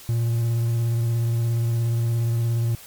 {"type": "tone with vibrato", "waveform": "triangle", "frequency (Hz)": 116.54, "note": "A#2", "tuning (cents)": 0, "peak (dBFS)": -17, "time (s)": [0.09, 2.75], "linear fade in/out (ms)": 0, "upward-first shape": "square", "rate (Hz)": 17, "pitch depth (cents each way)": 16, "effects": ["white hiss -44 dBFS RMS until 2.86 s", "MP3 96 kbps"]}